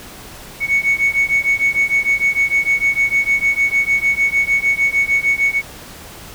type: beating tone pair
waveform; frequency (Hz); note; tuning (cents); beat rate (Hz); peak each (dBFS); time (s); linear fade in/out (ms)
sine; 2217 / 2223.6; C#7 / C#7; 0 / +5; 6.6; -15; 0.6-5.62; 50
effects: tanh soft clip ceiling -8 dBFS + pink hiss -36 dBFS RMS until 6.34 s